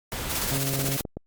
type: noise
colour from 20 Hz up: pink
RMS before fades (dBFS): -32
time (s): 0.12-0.58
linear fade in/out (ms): 0
type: noise with tremolo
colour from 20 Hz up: white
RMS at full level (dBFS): -28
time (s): 0.29-1.02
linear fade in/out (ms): 20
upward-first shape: square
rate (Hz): 16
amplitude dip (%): 45
type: harmonic tone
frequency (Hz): 136.5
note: C#3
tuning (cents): -26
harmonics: 1 / 2 / 3 / 4 / 5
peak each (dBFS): -28 / -34 / -38 / -40 / -42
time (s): 0.51-0.97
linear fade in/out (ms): 5
type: clicks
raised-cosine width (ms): 2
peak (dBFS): -19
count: 7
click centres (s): 0.736 / 0.791 / 0.844 / 0.887 / 1.008 / 1.052 / 1.17
effects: Opus 48 kbps